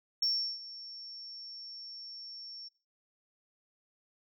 sine tone with ADSR envelope, 5460 Hz, F8, 40 cents flat, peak -25 dBFS, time 0.22-2.69 s, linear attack 4 ms, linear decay 360 ms, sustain -18 dB, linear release 16 ms, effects noise-tail reverb RT60 0.5 s tail -24 dB re dry + tanh soft clip ceiling -22 dBFS

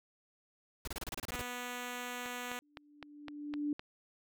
pink noise bursts, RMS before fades -40 dBFS, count 11, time 0.85-1.415 s, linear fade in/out 2 ms, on 25 ms, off 29 ms
5% pulse tone, 245.9 Hz, B3, 7 cents flat, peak -28 dBFS, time 1.32-2.59 s, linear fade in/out 0 ms
click train, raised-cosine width 0.3 ms, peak -27 dBFS, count 7, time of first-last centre 2.26-3.795 s, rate 3.91 Hz
sine tone with exponential growth, 293.7 Hz, D4, in tune, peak -30 dBFS, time 2.62-3.73 s, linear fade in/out 2 ms, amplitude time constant 240 ms
effects none

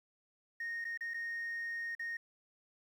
sine tone with dropouts, 1855 Hz, A#6, 9 cents flat, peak -35 dBFS, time 0.6-2.17 s, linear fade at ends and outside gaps 5 ms, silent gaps 0.844-0.85 / 0.975-1.008 / 1.137-1.142 / 1.951-1.994 s, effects tanh soft clip ceiling -35 dBFS + 11-bit

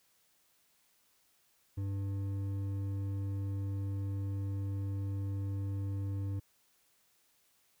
triangle tone with hard clipping, 98.5 Hz, G2, 9 cents sharp, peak -35 dBFS, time 1.77-6.4 s, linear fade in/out 10 ms, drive 11 dB, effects white hiss -71 dBFS RMS until 7.8 s

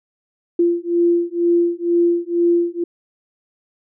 sine beating tone pair, 343.2 / 345.3 Hz, F4 / F4, -30 / -20 cents, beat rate 2.1 Hz, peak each -17 dBFS, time 0.59-2.84 s, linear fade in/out 5 ms, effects none

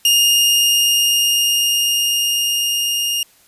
sawtooth tone with level ramp, 2832 Hz, F7, 23 cents sharp, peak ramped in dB -7 to -14 dBFS, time 0.05-3.23 s, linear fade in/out 2 ms, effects white hiss -52 dBFS RMS until 3.47 s + resampled to 32000 Hz

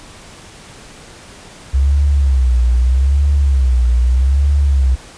sine tone with vibrato, 65.6 Hz, C2, 5 cents sharp, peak -9 dBFS, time 1.73-4.96 s, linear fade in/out 20 ms, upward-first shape sine, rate 0.8 Hz, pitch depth 150 cents each way, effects pink hiss -38 dBFS RMS until 5.17 s + resampled to 22050 Hz

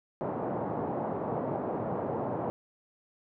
white band-pass noise, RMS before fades -33 dBFS, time 0.21-2.5 s, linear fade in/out 0 ms, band 110 to 820 Hz, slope 24 dB/octave, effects none

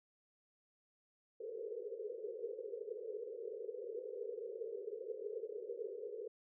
pink band-pass noise, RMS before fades -45 dBFS, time 1.4-6.28 s, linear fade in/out 5 ms, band 400 to 500 Hz, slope 96 dB/octave, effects none

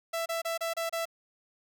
sawtooth tone bursts, 664 Hz, E5, 12 cents sharp, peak -26 dBFS, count 6, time 0.13-1.055 s, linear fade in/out 10 ms, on 130 ms, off 29 ms, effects none

